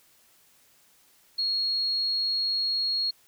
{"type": "tone", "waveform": "sine", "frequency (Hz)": 4301, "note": "C8", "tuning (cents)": 47, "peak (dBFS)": -24, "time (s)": [1.38, 3.11], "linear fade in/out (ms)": 10, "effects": ["white hiss -61 dBFS RMS until 3.27 s"]}